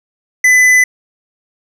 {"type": "tone with tanh clipping", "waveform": "triangle", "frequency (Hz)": 2005, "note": "B6", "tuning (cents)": 26, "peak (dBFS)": -7, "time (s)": [0.44, 0.84], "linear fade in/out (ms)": 5, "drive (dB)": 15, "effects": []}